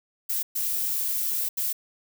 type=noise bursts at uneven times; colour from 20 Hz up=violet; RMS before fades=-27 dBFS; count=3; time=0.29-0.43 / 0.55-1.49 / 1.57-1.73 s; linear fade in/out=10 ms; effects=none